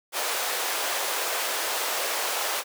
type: high-pass noise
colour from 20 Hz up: pink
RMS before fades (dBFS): -28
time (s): 0.12-2.64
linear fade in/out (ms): 50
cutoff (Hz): 480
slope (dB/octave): 24
effects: none